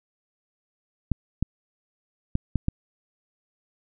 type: clicks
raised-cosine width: 5 ms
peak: -10 dBFS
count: 5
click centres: 1.117 / 1.426 / 2.354 / 2.557 / 2.684 s
effects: none